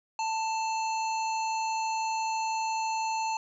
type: harmonic tone with a mistuned harmonic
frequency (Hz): 886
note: A5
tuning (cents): +12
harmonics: 1 / 3 / 5 / 7 / 8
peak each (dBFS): -28 / -38 / -42 / -45 / -46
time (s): 0.19-3.37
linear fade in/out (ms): 2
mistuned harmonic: 5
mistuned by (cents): -71
effects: 11-bit